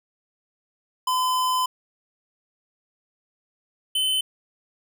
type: tone pair in turn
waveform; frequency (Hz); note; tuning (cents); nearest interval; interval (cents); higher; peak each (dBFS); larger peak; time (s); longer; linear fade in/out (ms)
square; 1017 / 3048; C6 / G7; -50 / -49; octave + perfect fifth; 1901; second; -21; neither; 1.07-1.66 / 3.95-4.21; first; 5
effects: none